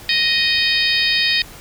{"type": "harmonic tone with a mistuned harmonic", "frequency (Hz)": 622.3, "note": "D#5", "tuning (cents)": 0, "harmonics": [3, 4, 5, 6, 7, 8], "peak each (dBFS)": [-21, -21, -24, -20, -22, -23], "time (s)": [0.09, 1.42], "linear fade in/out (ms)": 2, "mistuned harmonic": 7, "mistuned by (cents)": 29, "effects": ["pink hiss -39 dBFS RMS until 1.6 s"]}